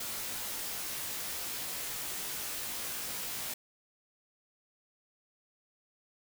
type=noise with comb filter; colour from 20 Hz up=white; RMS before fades=-38 dBFS; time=0-3.54 s; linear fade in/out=5 ms; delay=18 ms; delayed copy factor=-0.95; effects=none